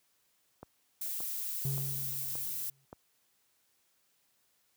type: click train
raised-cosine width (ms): 1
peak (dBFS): -31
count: 5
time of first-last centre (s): 0.63-2.929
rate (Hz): 1.74
type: noise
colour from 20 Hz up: violet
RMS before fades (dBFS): -37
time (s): 1.01-2.7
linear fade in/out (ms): 5
type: tone with exponential decay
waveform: triangle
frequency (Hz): 136.5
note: C#3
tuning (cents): -26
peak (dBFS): -28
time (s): 1.65-2.85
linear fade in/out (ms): 0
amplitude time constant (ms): 260
effects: white hiss -73 dBFS RMS until 4.76 s + high-pass 60 Hz 12 dB/octave